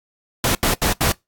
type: noise bursts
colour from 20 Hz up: pink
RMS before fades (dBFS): -18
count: 4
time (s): 0.44-1.117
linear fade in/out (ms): 2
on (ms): 110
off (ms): 79
effects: noise-tail reverb RT60 0.2 s tail -24 dB re dry + AAC 64 kbps